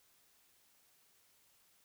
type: silence
effects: white hiss -70 dBFS RMS until 1.84 s